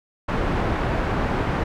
pink low-pass noise, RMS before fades -23 dBFS, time 0.28-1.64 s, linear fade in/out 10 ms, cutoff 1600 Hz, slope 12 dB/octave, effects none

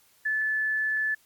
sine tone, 1737 Hz, A6, 23 cents flat, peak -24 dBFS, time 0.25-1.15 s, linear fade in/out 10 ms, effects white hiss -62 dBFS RMS until 1.25 s + Opus 48 kbps

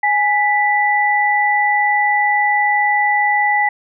sine tone pair together, 830.6 / 1975.5 Hz, G#5 / B6, 0 / 0 cents, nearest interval octave + minor third, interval 1500 cents, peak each -15 dBFS, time 0.03-3.69 s, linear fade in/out 5 ms, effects none

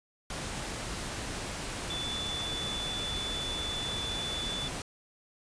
sine tone in noise, 3483 Hz, A7, 18 cents flat, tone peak -34 dBFS, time 1.9-4.68 s, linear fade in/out 2 ms, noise pink, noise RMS -37 dBFS, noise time 0.3-4.82 s, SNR 0 dB, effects resampled to 22050 Hz

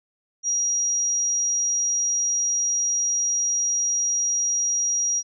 sine tone, 5730 Hz, F8, 44 cents sharp, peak -20 dBFS, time 0.43-5.23 s, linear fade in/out 50 ms, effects none

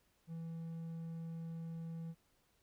triangle tone, 164.81 Hz, E3, in tune, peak -40 dBFS, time 0.27-2.15 s, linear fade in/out 50 ms, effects pink hiss -75 dBFS RMS until 2.62 s

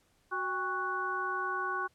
harmonic tone with a mistuned harmonic, 370 Hz, F#4, in tune, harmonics 1 / 2 / 3 / 4, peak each -40 / -41 / -34 / -35 dBFS, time 0.31-1.88 s, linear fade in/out 20 ms, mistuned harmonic 2, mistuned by +130 cents, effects pink hiss -70 dBFS RMS until 1.94 s + low-pass 12000 Hz 12 dB/octave

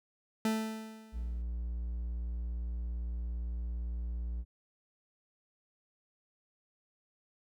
40% pulse tone with exponential decay, 220 Hz, A3, in tune, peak -26 dBFS, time 0.45-1.42 s, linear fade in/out 2 ms, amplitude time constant 210 ms
triangle tone, 58.8 Hz, A#1, 16 cents sharp, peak -32 dBFS, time 1.12-4.45 s, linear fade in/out 50 ms
effects none

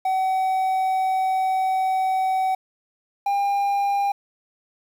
triangle tone pair in turn, 757 / 801.9 Hz, F#5 / G5, +39 / +39 cents, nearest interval minor second, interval 100 cents, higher second, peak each -17 / -17 dBFS, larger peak neither, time 0.05-2.55 / 3.26-4.12 s, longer first, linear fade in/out 5 ms, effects 8-bit

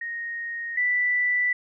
sine tone pair in turn, 1864.7 / 1975.6 Hz, A#6 / B6, 0 / 0 cents, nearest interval minor second, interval 100 cents, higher second, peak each -29 / -20 dBFS, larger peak second, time 0.01-0.77 / 0.77-1.53 s, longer neither, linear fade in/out 5 ms, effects none

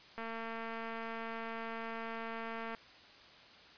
click train, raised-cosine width 0.5 ms, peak -28 dBFS, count 584, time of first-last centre 0.18-2.748 s, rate 227 Hz, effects white hiss -57 dBFS RMS until 3.77 s + resampled to 11025 Hz

